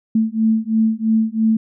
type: beating tone pair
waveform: sine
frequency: 220 / 223 Hz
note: A3 / A3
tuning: 0 / +23 cents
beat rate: 3 Hz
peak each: -17 dBFS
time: 0.15-1.57 s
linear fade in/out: 5 ms
effects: none